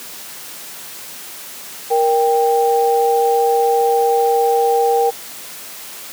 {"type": "tone pair together", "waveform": "sine", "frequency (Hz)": [469.1, 789.4], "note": ["A#4", "G5"], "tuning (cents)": [11, 12], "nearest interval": "major sixth", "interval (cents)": 901, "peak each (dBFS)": [-14, -15], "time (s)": [1.9, 5.11], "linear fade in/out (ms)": 20, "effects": ["white hiss -33 dBFS RMS until 6.12 s", "high-pass 150 Hz 12 dB/octave"]}